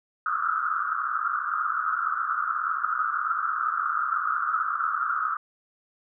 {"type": "band-pass noise", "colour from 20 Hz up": "white", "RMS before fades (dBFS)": -27, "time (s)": [0.26, 5.37], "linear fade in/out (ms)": 2, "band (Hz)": [1200, 1400], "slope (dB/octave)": 96, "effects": []}